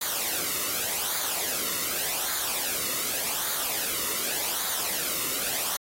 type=noise with flanger; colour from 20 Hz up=white; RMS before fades=-29 dBFS; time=0.01-5.77 s; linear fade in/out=5 ms; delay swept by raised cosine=0.36 to 1.26 ms; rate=0.86 Hz; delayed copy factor=-0.6; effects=AAC 48 kbps